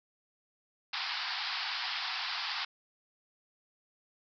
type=band-pass noise; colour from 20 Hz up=white; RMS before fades=-36 dBFS; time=0.93-2.65 s; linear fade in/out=5 ms; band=730 to 5100 Hz; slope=96 dB/octave; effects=none